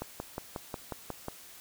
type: click train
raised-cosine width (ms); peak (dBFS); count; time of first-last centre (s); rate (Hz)
1; -21; 8; 0.02-1.284; 5.54
effects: white hiss -51 dBFS RMS until 1.6 s